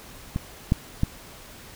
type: clicks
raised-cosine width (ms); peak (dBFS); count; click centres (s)
5; -13 / -6 / -8; 3; 0.361 / 0.721 / 1.034
effects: pink hiss -45 dBFS RMS until 1.75 s